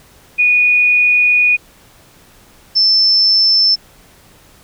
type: tone pair in turn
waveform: sine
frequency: 2463 / 5301 Hz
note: D#7 / E8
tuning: -18 / +9 cents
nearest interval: octave + minor second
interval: 1327 cents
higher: second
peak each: -8 dBFS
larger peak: neither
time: 0.38-1.57 / 2.75-3.76 s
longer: first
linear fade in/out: 20 ms
effects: pink hiss -46 dBFS RMS until 4.63 s